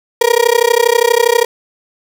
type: tone with amplitude modulation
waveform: 35% pulse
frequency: 472 Hz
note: A#4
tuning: 22 cents sharp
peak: -3 dBFS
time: 0.21-1.45 s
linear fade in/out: 5 ms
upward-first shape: sine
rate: 32.4 Hz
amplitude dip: 100%
effects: none